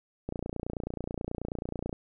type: click train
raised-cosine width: 2 ms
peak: -20 dBFS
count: 49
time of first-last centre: 0.29-1.928 s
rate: 29.3 Hz
effects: none